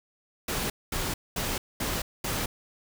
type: noise bursts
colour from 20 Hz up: pink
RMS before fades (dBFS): -30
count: 5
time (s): 0.48-2.46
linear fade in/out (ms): 5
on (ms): 220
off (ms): 220
effects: none